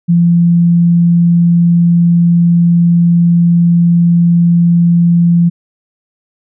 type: tone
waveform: sine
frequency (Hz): 171.3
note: F3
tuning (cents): -33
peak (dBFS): -5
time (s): 0.08-5.5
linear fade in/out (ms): 20
effects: none